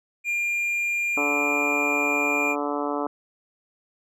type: tone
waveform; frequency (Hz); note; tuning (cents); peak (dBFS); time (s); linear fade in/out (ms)
triangle; 2400; D7; +37; -21; 0.24-2.56; 50
type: harmonic tone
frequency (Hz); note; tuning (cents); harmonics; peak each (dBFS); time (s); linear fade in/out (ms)
145.2; D3; -19; 2 / 3 / 4 / 5 / 6 / 7 / 8 / 9; -29 / -31 / -32 / -33 / -34 / -34 / -35 / -36; 1.17-3.07; 2
effects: none